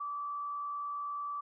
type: tone with frequency modulation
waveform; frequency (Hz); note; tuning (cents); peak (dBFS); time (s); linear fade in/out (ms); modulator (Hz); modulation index
sine; 1159; D6; -23; -35; 0-1.41; 10; 69.2; 0.29
effects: none